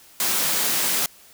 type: high-pass noise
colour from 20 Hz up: white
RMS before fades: -22 dBFS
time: 0.2-1.06 s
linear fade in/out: 2 ms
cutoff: 140 Hz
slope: 48 dB/octave
effects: white hiss -50 dBFS RMS until 1.33 s